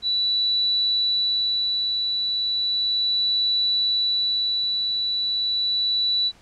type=tone with tremolo; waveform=sine; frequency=3951 Hz; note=B7; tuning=in tune; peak=-18 dBFS; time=0.02-6.32 s; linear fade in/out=50 ms; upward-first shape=sine; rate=0.35 Hz; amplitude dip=30%; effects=pink hiss -53 dBFS RMS until 6.41 s + low-pass 7000 Hz 12 dB/octave